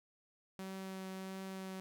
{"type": "tone with vibrato", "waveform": "sawtooth", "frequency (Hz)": 190.1, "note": "F#3", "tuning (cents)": 47, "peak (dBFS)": -39, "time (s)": [0.59, 1.8], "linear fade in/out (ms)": 0, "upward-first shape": "triangle", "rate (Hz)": 1.5, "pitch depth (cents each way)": 11, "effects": []}